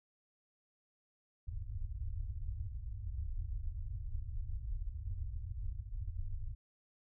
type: low-pass noise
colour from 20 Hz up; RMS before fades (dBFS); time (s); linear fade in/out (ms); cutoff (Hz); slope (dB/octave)
pink; -40; 1.47-6.55; 10; 110; 96
effects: none